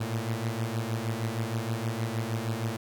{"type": "beating tone pair", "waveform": "sawtooth", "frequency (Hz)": [110, 116.4], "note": ["A2", "A#2"], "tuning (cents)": [0, -2], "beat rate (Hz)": 6.4, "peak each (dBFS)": -28, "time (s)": [0, 2.77], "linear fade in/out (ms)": 10, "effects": []}